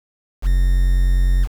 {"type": "tone with quantisation", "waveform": "triangle", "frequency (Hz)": 45, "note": "F#1", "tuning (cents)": -47, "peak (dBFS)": -10, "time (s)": [0.42, 1.48], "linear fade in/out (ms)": 50, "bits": 6, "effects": []}